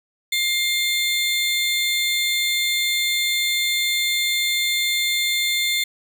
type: tone pair together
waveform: 35% pulse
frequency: 2114 / 3553 Hz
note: C7 / A7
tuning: +17 / +16 cents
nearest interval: major sixth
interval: 899 cents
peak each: -20 dBFS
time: 0.32-5.84 s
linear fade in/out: 5 ms
effects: none